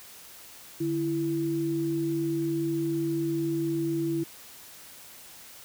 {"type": "tone pair together", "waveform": "sine", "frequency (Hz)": [147.9, 332], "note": ["D3", "E4"], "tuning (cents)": [13, 12], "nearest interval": "octave + major second", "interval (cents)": 1399, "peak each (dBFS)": [-33, -26], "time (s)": [0.8, 4.24], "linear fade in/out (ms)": 10, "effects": ["white hiss -48 dBFS RMS until 5.64 s"]}